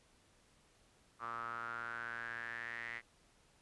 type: tone with band-pass filter sweep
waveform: sawtooth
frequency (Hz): 116.54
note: A#2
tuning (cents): 0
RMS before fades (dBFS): -44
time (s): 1.19-3.02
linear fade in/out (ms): 50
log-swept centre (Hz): 1200 to 2000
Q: 8.3
effects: pink hiss -69 dBFS RMS until 3.61 s + resampled to 24000 Hz